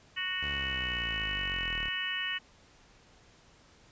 harmonic tone, 370 Hz, F#4, in tune, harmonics 3 / 4 / 5 / 6 / 7 / 8, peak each -45 / -44 / -35 / -43 / -40 / -35 dBFS, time 0.16-2.39 s, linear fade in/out 20 ms
sawtooth linear sweep, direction down, 73.42 to 36.43 Hz, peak -35 dBFS, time 0.42-1.89 s, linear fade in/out 10 ms
effects pink hiss -60 dBFS RMS until 3.91 s + resampled to 16000 Hz

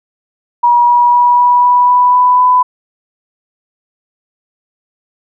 sine tone with pitch steps, 960 / 965.6 / 971.2 / 976.8 / 982.4 / 988.1 / 993.9 / 999.6 Hz, B5 / B5 / B5 / B5 / B5 / B5 / B5 / B5, -49 / -39 / -29 / -19 / -9 / +1 / +11 / +21 cents, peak -5 dBFS, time 0.63-2.63 s, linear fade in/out 10 ms, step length 250 ms, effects none

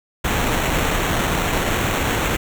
pink noise with sample-and-hold, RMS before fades -20 dBFS, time 0.24-2.37 s, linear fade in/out 10 ms, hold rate 4900 Hz, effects none

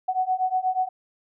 sine beating tone pair, 740 / 748.3 Hz, F#5 / F#5, 0 / +19 cents, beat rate 8.3 Hz, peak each -25 / -24 dBFS, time 0.08-0.89 s, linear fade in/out 10 ms, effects none

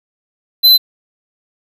square tone, 4044 Hz, B7, 40 cents sharp, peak -5 dBFS, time 0.63-0.78 s, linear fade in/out 20 ms, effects none

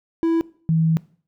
triangle / sine tone pair in turn, 330 / 161.7 Hz, E4 / E3, +2 / -33 cents, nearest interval octave, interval 1235 cents, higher first, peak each -14 / -15 dBFS, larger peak first, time 0.23-0.41 / 0.69-0.97 s, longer second, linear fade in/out 0 ms, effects noise-tail reverb RT60 0.5 s tail -21 dB re dry

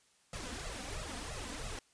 pink noise with flanger, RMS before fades -42 dBFS, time 0.33-1.79 s, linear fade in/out 2 ms, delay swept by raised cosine 1.5 to 4.1 ms, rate 3 Hz, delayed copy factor +1, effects white hiss -69 dBFS RMS until 1.93 s + resampled to 22050 Hz

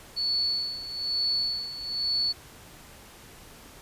sine tone with tremolo, 4435 Hz, C#8, in tune, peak -23 dBFS, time 0.16-2.33 s, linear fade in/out 20 ms, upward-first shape sine, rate 1.1 Hz, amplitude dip 75%, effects pink hiss -49 dBFS RMS until 3.81 s + resampled to 32000 Hz

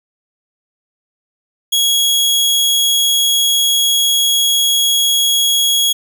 sawtooth tone, 3322 Hz, G#7, in tune, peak -8 dBFS, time 1.72-5.93 s, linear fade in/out 10 ms, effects none

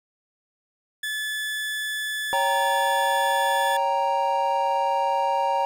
30% pulse tone, 1728 Hz, A6, 32 cents flat, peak -24 dBFS, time 1.03-3.77 s, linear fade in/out 5 ms
triangle chord, G diminished, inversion second, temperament equal, 554.4 / 784 / 932.3 Hz, Db5 / G5 / Bb5, 0 / 0 / 0 cents, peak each -25 / -24 / -21 dBFS, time 2.33-5.65 s, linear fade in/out 0 ms
effects none

